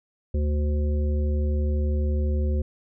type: harmonic tone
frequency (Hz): 74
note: D2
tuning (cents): +14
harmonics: 1 / 3 / 5 / 7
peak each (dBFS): -21 / -33 / -35 / -37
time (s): 0.34-2.62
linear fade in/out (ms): 5
effects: none